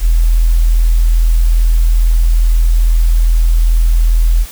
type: tone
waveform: sine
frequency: 41.2 Hz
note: E1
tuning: in tune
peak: -6 dBFS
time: 0-4.46 s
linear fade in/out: 50 ms
effects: white hiss -33 dBFS RMS until 4.51 s